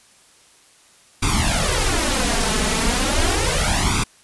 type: noise with flanger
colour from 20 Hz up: pink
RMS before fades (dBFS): -19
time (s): 1.22-4.04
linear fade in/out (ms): 10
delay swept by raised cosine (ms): 0.84 to 4.64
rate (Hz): 0.36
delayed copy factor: +0.85
effects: white hiss -52 dBFS RMS until 4.23 s + resampled to 24000 Hz